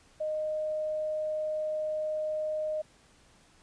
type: tone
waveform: sine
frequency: 617 Hz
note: D#5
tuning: 15 cents flat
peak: -29 dBFS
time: 0.2-2.82 s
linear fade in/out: 10 ms
effects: pink hiss -61 dBFS RMS until 3.62 s + resampled to 22050 Hz